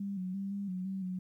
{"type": "tone with pitch steps", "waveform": "sine", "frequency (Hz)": [199, 184.3, 196.3, 200, 183.8, 192.1, 183.8], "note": ["G3", "F#3", "G3", "G3", "F#3", "G3", "F#3"], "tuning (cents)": [26, -7, 3, 35, -11, -35, -11], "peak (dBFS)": -34, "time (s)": [0, 1.19], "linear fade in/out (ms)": 5, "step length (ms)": 170, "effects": ["12-bit"]}